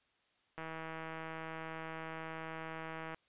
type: click train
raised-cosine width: 0.5 ms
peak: -29 dBFS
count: 414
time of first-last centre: 0.58-3.145 s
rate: 161 Hz
effects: white hiss -74 dBFS RMS until 3.28 s + resampled to 8000 Hz